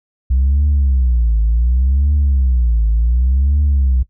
sine tone with vibrato, 62.9 Hz, B1, 32 cents sharp, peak -9 dBFS, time 0.3-4.03 s, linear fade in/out 10 ms, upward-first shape triangle, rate 0.68 Hz, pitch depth 280 cents each way, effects noise-tail reverb RT60 0.1 s tail -18 dB re dry + tanh soft clip ceiling -8 dBFS

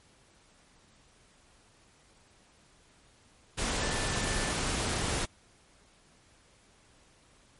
sine tone in noise, 1760 Hz, A6, in tune, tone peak -40 dBFS, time 3.81-4.53 s, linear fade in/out 20 ms, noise pink, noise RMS -31 dBFS, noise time 3.57-5.26 s, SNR -12 dB, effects pink hiss -62 dBFS RMS until 7.59 s + MP3 48 kbps

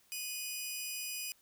10% pulse tone pair together, 2480 / 2949 Hz, D#7 / F#7, -6 / -6 cents, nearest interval minor third, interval 300 cents, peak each -30 / -36 dBFS, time 0.12-1.32 s, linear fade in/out 0 ms, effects white hiss -68 dBFS RMS until 1.41 s

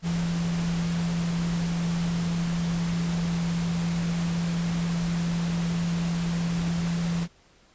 sine tone in noise, 170 Hz, F3, 46 cents flat, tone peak -24 dBFS, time 0.02-7.28 s, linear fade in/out 50 ms, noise pink, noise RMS -36 dBFS, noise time 0.02-7.28 s, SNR +9 dB, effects pink hiss -59 dBFS RMS until 7.74 s + resampled to 16000 Hz

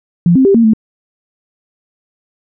sine tone with pitch steps, 172.4 / 263.6 / 394.1 / 230.4 / 219.6 Hz, F3 / C4 / G4 / A#3 / A3, -22 / +13 / +9 / -20 / -3 cents, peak -5 dBFS, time 0.26-0.735 s, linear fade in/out 2 ms, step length 95 ms, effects none

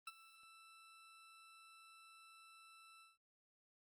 20% pulse tone with ADSR envelope, 1326 Hz, E6, 10 cents sharp, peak -39 dBFS, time 0.07-3.18 s, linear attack 4 ms, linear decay 32 ms, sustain -17 dB, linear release 170 ms, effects Opus 32 kbps

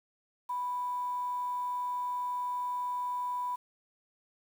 sine tone with quantisation, 987.8 Hz, B5, in tune, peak -31 dBFS, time 0.49-3.56 s, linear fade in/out 10 ms, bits 9, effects none

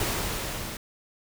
pink noise with level ramp, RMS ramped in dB -27 to -36 dBFS, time 0-0.77 s, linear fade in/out 2 ms, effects none

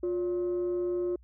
sine tone pair together, 354.6 / 568.8 Hz, F4 / C#5, +26 / +45 cents, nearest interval minor sixth, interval 819 cents, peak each -26 / -38 dBFS, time 0.03-1.16 s, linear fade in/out 5 ms, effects tanh soft clip ceiling -24 dBFS + added 60 Hz sine -53 dBFS peak until 1.23 s

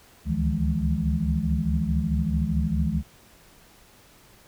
sine tone cluster, 69.8 / 74.5 / 157.5 / 170.8 / 210.4 Hz, C#2 / D2 / D#3 / F3 / G#3, +13 / +25 / +21 / -38 / +23 cents, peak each -28 dBFS, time 0.25-3.03 s, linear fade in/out 50 ms, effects pink hiss -54 dBFS RMS until 4.47 s

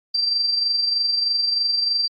sine tone with amplitude modulation, 4700 Hz, D8, 1 cent sharp, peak -16 dBFS, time 0.14-2.08 s, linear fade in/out 10 ms, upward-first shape sine, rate 23.2 Hz, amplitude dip 45%, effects AAC 48 kbps

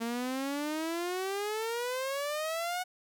sawtooth exponential sweep, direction up, 227.2 to 739 Hz, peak -28 dBFS, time 0-2.84 s, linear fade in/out 20 ms, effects none

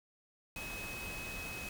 sine tone in noise, 2549 Hz, D#7, 41 cents sharp, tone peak -43 dBFS, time 0.56-1.69 s, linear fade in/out 2 ms, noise pink, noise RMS -45 dBFS, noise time 0.56-1.69 s, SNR -1 dB, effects none

